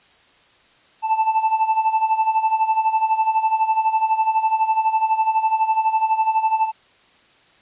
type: tone with tremolo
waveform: triangle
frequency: 881 Hz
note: A5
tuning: 2 cents sharp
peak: -11 dBFS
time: 1.02-6.72 s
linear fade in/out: 50 ms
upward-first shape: sine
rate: 12 Hz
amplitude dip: 75%
effects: white hiss -54 dBFS RMS until 7.61 s + resampled to 8000 Hz